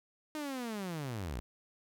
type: linear sweep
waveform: sawtooth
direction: down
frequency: 311.1 to 50.9 Hz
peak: -33 dBFS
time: 0.35-1.4 s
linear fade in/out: 0 ms
effects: none